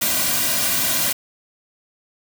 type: noise with comb filter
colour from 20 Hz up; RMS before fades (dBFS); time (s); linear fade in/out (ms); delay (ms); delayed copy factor
white; -20; 0.01-1.13; 10; 2.3; -0.75
effects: none